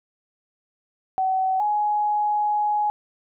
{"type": "tone pair in turn", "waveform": "sine", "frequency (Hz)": [757, 837.3], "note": ["F#5", "G#5"], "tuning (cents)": [39, 14], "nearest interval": "major second", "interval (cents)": 175, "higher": "second", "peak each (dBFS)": -19, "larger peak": "neither", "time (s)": [[1.18, 1.6], [1.6, 2.9]], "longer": "second", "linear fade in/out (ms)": 0, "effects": []}